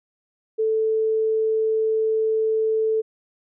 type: tone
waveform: sine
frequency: 440 Hz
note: A4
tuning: in tune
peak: -18 dBFS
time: 0.58-3.02 s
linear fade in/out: 20 ms
effects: none